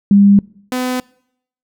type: tone pair in turn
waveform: sine / sawtooth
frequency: 200.6 / 252.7 Hz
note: G3 / B3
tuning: +40 / +40 cents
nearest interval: major third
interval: 400 cents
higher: second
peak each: -5 / -13 dBFS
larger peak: first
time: 0.11-0.39 / 0.72-1 s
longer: neither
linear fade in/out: 2 ms
effects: noise-tail reverb RT60 0.7 s tail -24 dB re dry